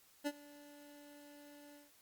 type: tone with ADSR envelope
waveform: 25% pulse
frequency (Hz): 290.6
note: D4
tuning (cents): -18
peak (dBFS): -30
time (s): 0.24-1.92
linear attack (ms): 28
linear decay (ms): 48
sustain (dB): -22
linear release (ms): 180
effects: white hiss -67 dBFS RMS until 2.01 s + Opus 48 kbps